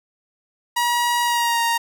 sawtooth tone with pitch glide, 958 to 931.8 Hz, A#5 to A#5, +47 to -1 cents, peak -14 dBFS, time 0.76-1.78 s, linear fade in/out 10 ms, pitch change -48 cents, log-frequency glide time 1.23-1.61 s, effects none

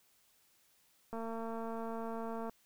click train, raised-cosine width 1 ms, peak -29 dBFS, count 311, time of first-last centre 1.13-2.496 s, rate 227 Hz, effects white hiss -70 dBFS RMS until 2.65 s

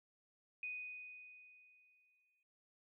sine tone with exponential decay, 2489 Hz, D#7, in tune, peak -40 dBFS, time 0.63-2.43 s, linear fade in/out 2 ms, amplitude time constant 390 ms, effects none

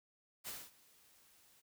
white noise with ADSR envelope, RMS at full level -44 dBFS, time 0.44-1.62 s, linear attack 33 ms, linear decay 230 ms, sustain -23 dB, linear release 28 ms, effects none

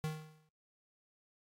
square tone with exponential decay, 155.56 Hz, D#3, in tune, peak -33 dBFS, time 0.04-0.49 s, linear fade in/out 0 ms, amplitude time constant 96 ms, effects noise-tail reverb RT60 0.2 s tail -21 dB re dry + AAC 48 kbps

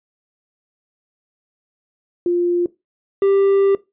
sine / triangle tone pair in turn, 350 / 393.9 Hz, F4 / G4, +4 / +8 cents, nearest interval major second, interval 204 cents, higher second, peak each -14 / -10 dBFS, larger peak second, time 2.26-2.66 / 3.22-3.75 s, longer second, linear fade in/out 2 ms, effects noise-tail reverb RT60 0.2 s tail -18 dB re dry + resampled to 8000 Hz

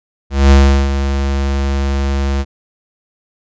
square tone with ADSR envelope, 68.8 Hz, C#2, 12 cents flat, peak -4 dBFS, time 0.3-2.45 s, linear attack 210 ms, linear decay 370 ms, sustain -10 dB, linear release 45 ms, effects resampled to 16000 Hz

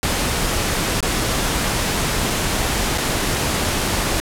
pink noise with dropouts, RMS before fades -20 dBFS, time 0.03-4.2 s, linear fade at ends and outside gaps 0 ms, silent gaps 1.005-1.027 / 2.301-2.304 / 2.977-2.982 s, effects low-pass 12000 Hz 12 dB/octave

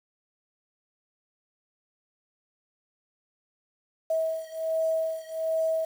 sine beating tone pair, 644 / 645.3 Hz, E5 / E5, -41 / -37 cents, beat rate 1.3 Hz, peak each -28 / -29 dBFS, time 4.1-5.85 s, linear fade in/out 5 ms, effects 8-bit

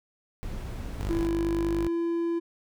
brown noise, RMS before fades -35 dBFS, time 0.43-1.27 s, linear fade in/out 0 ms
sawtooth tone, 50.2 Hz, G1, 42 cents sharp, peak -27 dBFS, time 1-1.88 s, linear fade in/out 5 ms
triangle tone with pitch glide, 334.5 to 337.6 Hz, E4 to E4, +25 to +41 cents, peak -23 dBFS, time 1.09-2.4 s, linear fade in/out 20 ms, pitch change +16 cents, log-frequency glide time 1.32-2 s
effects none

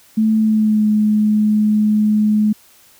sine tone with pitch glide, 218.8 to 212.4 Hz, A3 to G#3, -9 to +39 cents, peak -11 dBFS, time 0.17-2.53 s, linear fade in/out 10 ms, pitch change -52 cents, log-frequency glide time 0.38-0.87 s, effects white hiss -49 dBFS RMS until 2.99 s

